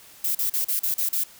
violet noise bursts, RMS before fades -24 dBFS, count 7, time 0.24-1.238 s, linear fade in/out 5 ms, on 110 ms, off 38 ms, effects white hiss -49 dBFS RMS until 1.39 s

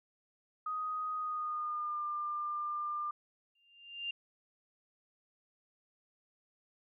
sine tone with pitch glide, 1249 to 1196.7 Hz, D#6 to D6, +6 to +32 cents, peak -34 dBFS, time 0.66-3.11 s, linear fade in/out 5 ms, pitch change -74 cents, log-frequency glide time 1.15-2.03 s
sine tone with exponential growth, 2794 Hz, F7, in tune, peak -33 dBFS, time 3.55-4.11 s, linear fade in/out 5 ms, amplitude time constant 120 ms
effects none

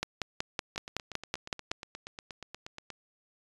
two click trains, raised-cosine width 0.2 ms, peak -13 / -24 dBFS, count 10 / 19, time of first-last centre 0.03-1.715 / 0.76-2.903 s, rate 5.34 / 8.4 Hz, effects resampled to 24000 Hz

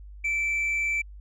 sine tone with frequency modulation, 2327 Hz, D7, 17 cents flat, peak -21 dBFS, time 0.24-1.02 s, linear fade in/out 10 ms, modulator 88.8 Hz, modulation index 0.29, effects tanh soft clip ceiling -23 dBFS + added 50 Hz sine -41 dBFS peak until 1.2 s

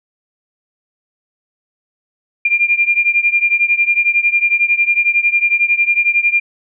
sine beating tone pair, 2394 / 2405 Hz, D7 / D7, +33 / +41 cents, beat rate 11 Hz, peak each -13 / -15 dBFS, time 2.45-6.4 s, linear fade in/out 5 ms, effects none

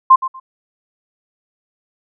sine tone with echo, 1049 Hz, C6, 4 cents sharp, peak -3 dBFS, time 0.1-0.16 s, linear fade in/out 10 ms, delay 120 ms, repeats 2, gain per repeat -14 dB, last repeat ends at 0.4 s, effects none

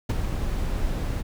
brown noise with ADSR envelope, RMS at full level -19 dBFS, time 0.09-1.23 s, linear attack 8 ms, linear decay 28 ms, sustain -7 dB, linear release 27 ms, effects none

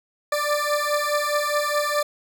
20% pulse beating tone pair, 587.3 / 592.1 Hz, D5 / D5, 0 / +14 cents, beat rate 4.8 Hz, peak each -19 dBFS, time 0.32-2.03 s, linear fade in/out 5 ms, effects none

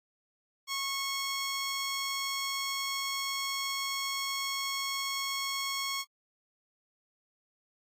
10% pulse tone, 1096 Hz, C#6, 20 cents flat, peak -23 dBFS, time 0.67-6.05 s, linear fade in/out 50 ms, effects AAC 48 kbps

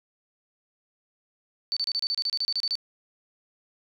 sine tone bursts, 4533 Hz, C#8, 38 cents sharp, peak -24 dBFS, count 14, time 1.72-2.754 s, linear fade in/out 0 ms, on 46 ms, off 30 ms, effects 11-bit

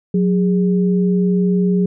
sine tone pair together, 182.63 / 410 Hz, F#3 / G#4, -22 / -22 cents, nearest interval octave + major second, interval 1400 cents, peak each -13 / -20 dBFS, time 0.14-1.86 s, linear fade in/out 5 ms, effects none

